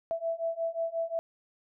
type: beating tone pair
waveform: sine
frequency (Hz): 659.3 / 664.9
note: E5 / E5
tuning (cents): 0 / +15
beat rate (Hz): 5.6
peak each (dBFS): -33 / -32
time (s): 0.11-1.19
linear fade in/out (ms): 0
effects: none